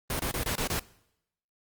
pink noise bursts, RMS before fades -30 dBFS, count 6, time 0.1-0.794 s, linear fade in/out 2 ms, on 94 ms, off 26 ms, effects noise-tail reverb RT60 0.8 s tail -21 dB re dry + Opus 32 kbps

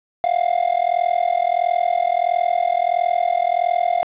triangle tone with amplitude modulation, 703 Hz, F5, 11 cents sharp, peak -10 dBFS, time 0.24-4.03 s, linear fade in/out 0 ms, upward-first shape sine, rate 41.5 Hz, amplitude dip 95%, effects resampled to 8000 Hz + 8-bit

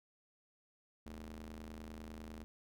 sawtooth ring-modulated tone, 80 Hz, D#2, 49 cents sharp, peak -40 dBFS, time 1.06-2.44 s, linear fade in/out 0 ms, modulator 145 Hz, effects none

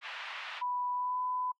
white band-pass noise, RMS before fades -42 dBFS, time 0.01-0.63 s, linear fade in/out 50 ms, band 810 to 3000 Hz, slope 24 dB/octave
sine tone with pitch glide, 987.8 to 1002.2 Hz, B5 to B5, 0 to +25 cents, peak -31 dBFS, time 0.61-1.52 s, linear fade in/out 10 ms, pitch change +25 cents, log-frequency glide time 0.93-1.19 s
effects noise-tail reverb RT60 0.1 s tail -25 dB re dry

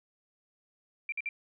sine tone bursts, 2358 Hz, D7, 6 cents sharp, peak -31 dBFS, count 3, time 1.09-1.29 s, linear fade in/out 2 ms, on 32 ms, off 52 ms, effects none

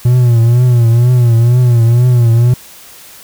triangle tone with vibrato, 120 Hz, B2, 49 cents flat, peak -3 dBFS, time 0.05-2.54 s, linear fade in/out 5 ms, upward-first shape triangle, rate 2.1 Hz, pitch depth 94 cents each way, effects white hiss -36 dBFS RMS until 3.23 s

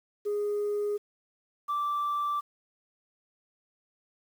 sine tone pair in turn, 413.4 / 1169.3 Hz, G#4 / D6, -8 / -8 cents, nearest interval octave + tritone, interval 1800 cents, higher second, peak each -25 dBFS, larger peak neither, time 0.25-0.98 / 1.68-2.41 s, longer neither, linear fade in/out 20 ms, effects tanh soft clip ceiling -25 dBFS + 9-bit

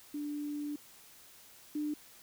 sine tone pair in turn, 293.7 / 298.8 Hz, D4 / D4, 0 / +30 cents, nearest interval unison, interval 30 cents, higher second, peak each -35 / -32 dBFS, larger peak second, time 0.14-0.76 / 1.75-1.94 s, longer first, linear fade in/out 5 ms, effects white hiss -57 dBFS RMS until 2.22 s

